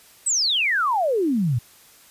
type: exponential sweep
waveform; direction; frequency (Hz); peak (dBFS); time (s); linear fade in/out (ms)
sine; down; 8360 to 109.7; -18; 0.26-1.59; 10
effects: white hiss -51 dBFS RMS until 2.1 s + resampled to 32000 Hz

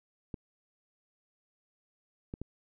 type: clicks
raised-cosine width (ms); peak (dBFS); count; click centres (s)
3; -25; 3; 0.342 / 2.339 / 2.416
effects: none

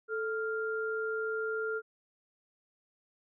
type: tone pair together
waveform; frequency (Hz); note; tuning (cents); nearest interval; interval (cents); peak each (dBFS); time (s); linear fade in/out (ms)
sine; 440 / 1396.9; A4 / F6; 0 / 0; octave + minor sixth; 2000; -33 / -35; 0.08-1.82; 50
effects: none

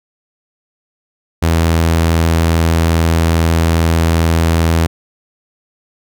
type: tone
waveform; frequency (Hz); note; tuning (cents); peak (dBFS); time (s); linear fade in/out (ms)
sawtooth; 82.41; E2; 0; -6; 1.42-4.87; 10
effects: none

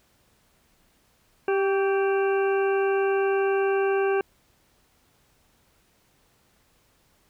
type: harmonic tone with a mistuned harmonic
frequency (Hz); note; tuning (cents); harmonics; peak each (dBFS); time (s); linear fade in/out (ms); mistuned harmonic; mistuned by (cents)
392; G4; 0; 1 / 2 / 3 / 4 / 6 / 7; -21 / -30 / -35 / -32 / -40 / -39; 1.48-4.21; 2; 3; -45
effects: pink hiss -64 dBFS RMS until 7.29 s

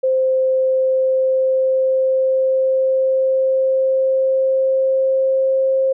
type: tone with pitch glide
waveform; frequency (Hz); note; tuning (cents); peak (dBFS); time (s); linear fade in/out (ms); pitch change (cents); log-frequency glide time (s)
sine; 522 to 531.1; C5 to C5; -4 to +26; -13; 0.03-5.93; 10; +30; 0.39-5.72
effects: none

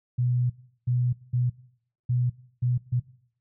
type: tone bursts at uneven times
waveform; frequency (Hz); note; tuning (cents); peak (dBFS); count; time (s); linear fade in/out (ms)
sine; 123.47; B2; 0; -21; 6; 0.18-0.5 / 0.87-1.13 / 1.33-1.5 / 2.09-2.3 / 2.62-2.78 / 2.92-3; 10
effects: noise-tail reverb RT60 0.6 s tail -19 dB re dry

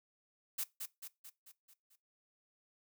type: noise with echo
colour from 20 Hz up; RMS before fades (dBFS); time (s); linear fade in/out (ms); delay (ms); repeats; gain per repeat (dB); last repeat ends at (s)
blue; -37; 0.58-0.64; 10; 220; 6; -5; 1.96
effects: noise-tail reverb RT60 0.2 s tail -19 dB re dry

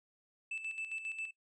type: tone with tremolo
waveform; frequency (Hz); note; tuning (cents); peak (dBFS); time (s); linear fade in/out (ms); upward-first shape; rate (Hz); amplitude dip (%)
triangle; 2637; E7; 0; -35; 0.51-1.31; 5; square; 7.4; 60
effects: noise-tail reverb RT60 0.1 s tail -20 dB re dry + resampled to 22050 Hz

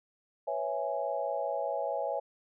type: chord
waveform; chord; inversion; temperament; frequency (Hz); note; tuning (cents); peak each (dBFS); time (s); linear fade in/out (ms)
sine; C# minor seventh; third; equal; 493.9 / 554.4 / 659.3 / 830.6; B4 / C#5 / E5 / G#5; 0 / 0 / 0 / 0; -39 / -34 / -35 / -36; 0.47-2.2; 10
effects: none

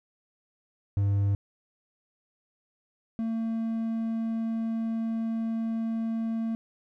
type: tone pair in turn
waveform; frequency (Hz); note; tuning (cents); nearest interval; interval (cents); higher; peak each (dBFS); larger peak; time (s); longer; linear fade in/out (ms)
triangle; 100 / 225.9; G2 / A3; +35 / +46; octave + major second; 1411; second; -20 / -25; first; 0.97-1.35 / 3.19-6.55; second; 0
effects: none

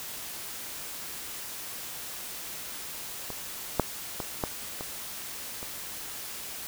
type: clicks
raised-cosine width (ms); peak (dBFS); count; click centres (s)
1; -22 / -7 / -18 / -13 / -22 / -24; 6; 3.303 / 3.797 / 4.202 / 4.438 / 4.809 / 5.629
effects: white hiss -39 dBFS RMS until 6.67 s

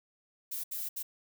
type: noise bursts at uneven times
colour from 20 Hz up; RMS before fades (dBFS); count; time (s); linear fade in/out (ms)
violet; -37; 3; 0.51-0.64 / 0.71-0.89 / 0.96-1.03; 10
effects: none

